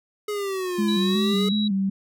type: exponential two-way sweep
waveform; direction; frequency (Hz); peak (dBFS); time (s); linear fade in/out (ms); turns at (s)
square; down then up; 422.6 to 336.9 to 422.6; -26; 0.28-1.49; 5; 0.89
type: tone with vibrato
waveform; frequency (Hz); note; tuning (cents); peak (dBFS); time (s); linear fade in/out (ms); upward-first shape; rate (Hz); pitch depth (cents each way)
sine; 201.9; G#3; -49; -20; 0.78-1.9; 10; square; 2.7; 68
type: tone with pitch glide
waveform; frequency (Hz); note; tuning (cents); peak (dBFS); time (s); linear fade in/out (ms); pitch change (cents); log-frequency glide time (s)
sine; 3900 to 3878; B7 to B7; -23 to -32; -27; 0.88-1.68; 5; -9; 1.06-1.18
effects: none